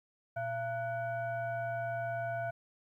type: tone with frequency modulation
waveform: sine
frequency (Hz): 680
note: F5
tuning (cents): -46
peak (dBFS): -33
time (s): 0.36-2.51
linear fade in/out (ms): 10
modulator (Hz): 799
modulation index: 0.79
effects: 12-bit